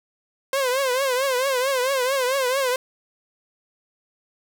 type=tone with vibrato; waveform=sawtooth; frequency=523.3 Hz; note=C5; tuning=in tune; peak=-16 dBFS; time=0.53-2.76 s; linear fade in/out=2 ms; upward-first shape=triangle; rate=4.5 Hz; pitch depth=130 cents each way; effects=none